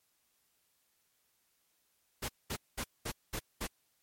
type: noise bursts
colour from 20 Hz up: pink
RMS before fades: -37 dBFS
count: 6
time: 2.22-3.672 s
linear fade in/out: 10 ms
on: 67 ms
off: 210 ms
effects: white hiss -75 dBFS RMS until 4.02 s + MP3 64 kbps